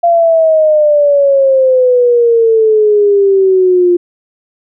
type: exponential sweep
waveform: sine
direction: down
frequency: 691 to 349.2 Hz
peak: -5 dBFS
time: 0.03-3.97 s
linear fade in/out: 10 ms
effects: none